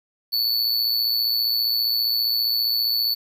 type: tone with amplitude modulation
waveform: square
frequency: 4460 Hz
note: C#8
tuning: 10 cents sharp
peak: -17 dBFS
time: 0.32-3.15 s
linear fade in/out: 20 ms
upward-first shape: sine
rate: 115 Hz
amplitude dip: 65%
effects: 9-bit